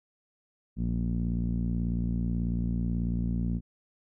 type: tone with low-pass filter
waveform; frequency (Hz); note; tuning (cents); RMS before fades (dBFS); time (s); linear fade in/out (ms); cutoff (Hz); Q
sawtooth; 58.27; A#1; 0; -29; 0.76-3.61; 50; 210; 4.2
effects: none